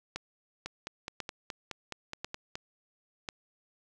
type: two click trains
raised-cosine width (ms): 0.2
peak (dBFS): -20 / -18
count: 10 / 4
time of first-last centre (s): 0.66-2.555 / 0.16-3.288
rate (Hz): 4.75 / 0.959
effects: none